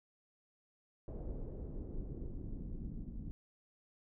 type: noise with low-pass filter sweep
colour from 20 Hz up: brown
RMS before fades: -43 dBFS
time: 1.08-3.31 s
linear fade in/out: 0 ms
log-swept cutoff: 540 to 220 Hz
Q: 1.9
effects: none